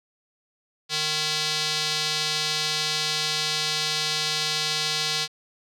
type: tone with band-pass filter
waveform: square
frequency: 153.4 Hz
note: D#3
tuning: 24 cents flat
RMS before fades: -26 dBFS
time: 0.89-5.28 s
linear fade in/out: 50 ms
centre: 4300 Hz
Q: 2.2
effects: none